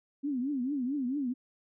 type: tone with vibrato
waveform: sine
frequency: 267.5 Hz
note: C4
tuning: 38 cents sharp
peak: -29 dBFS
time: 0.23-1.34 s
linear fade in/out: 20 ms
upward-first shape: triangle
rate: 4.5 Hz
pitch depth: 210 cents each way
effects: none